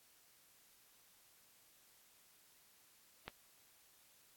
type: click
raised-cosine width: 0.3 ms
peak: -27 dBFS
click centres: 3.28 s
effects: white hiss -68 dBFS RMS until 4.36 s + AAC 64 kbps